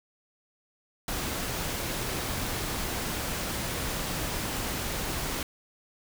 pink noise, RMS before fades -32 dBFS, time 1.08-5.43 s, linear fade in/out 2 ms, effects none

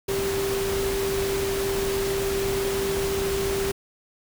sine tone in noise, 392 Hz, G4, in tune, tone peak -24 dBFS, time 0.08-3.72 s, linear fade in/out 10 ms, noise pink, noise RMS -30 dBFS, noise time 0.08-3.72 s, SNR +3 dB, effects none

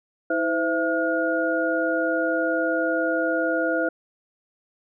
sine tone cluster, 323.6 / 513 / 666 / 1432 Hz, E4 / C5 / E5 / F6, -32 / -34 / +18 / +43 cents, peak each -26 dBFS, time 0.3-3.89 s, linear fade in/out 5 ms, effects none

